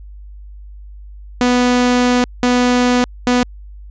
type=tone bursts at uneven times; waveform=sawtooth; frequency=246.9 Hz; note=B3; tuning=in tune; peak=-7 dBFS; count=3; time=1.41-2.24 / 2.43-3.04 / 3.27-3.43 s; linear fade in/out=0 ms; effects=added 50 Hz sine -32 dBFS peak until 3.9 s + resampled to 16000 Hz